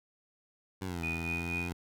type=exponential two-way sweep; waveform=15% pulse; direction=down then up; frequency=97.2 to 81.8 to 87.8 Hz; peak=-29 dBFS; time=0.81-1.73 s; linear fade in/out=10 ms; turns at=1.03 s
type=tone with tremolo; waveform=sine; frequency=2473 Hz; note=D#7; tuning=11 cents flat; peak=-32 dBFS; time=1.03-1.69 s; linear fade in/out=5 ms; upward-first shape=sine; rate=4.2 Hz; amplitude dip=65%
effects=none